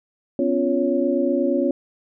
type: tone cluster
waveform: sine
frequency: 252.7 / 281 / 348.6 / 558 Hz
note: B3 / C#4 / F4 / C#5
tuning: +40 / +24 / -3 / +11 cents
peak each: -23 dBFS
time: 0.39-1.71 s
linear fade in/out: 2 ms
effects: none